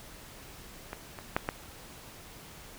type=clicks; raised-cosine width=0.5 ms; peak=-22 / -26 / -11 / -14 dBFS; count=4; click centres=0.931 / 1.188 / 1.365 / 1.489 s; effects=pink hiss -49 dBFS RMS until 2.78 s